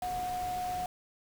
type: tone in noise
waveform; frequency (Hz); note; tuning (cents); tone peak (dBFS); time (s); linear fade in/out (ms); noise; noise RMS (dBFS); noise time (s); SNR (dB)
sine; 727; F#5; -31; -32; 0.02-0.86; 2; pink; -44; 0.02-0.86; +9
effects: none